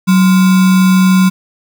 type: tone with sample-and-hold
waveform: sine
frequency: 186.6 Hz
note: F#3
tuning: 15 cents sharp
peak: -5 dBFS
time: 0.07-1.3 s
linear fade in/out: 20 ms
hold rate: 1225 Hz
effects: none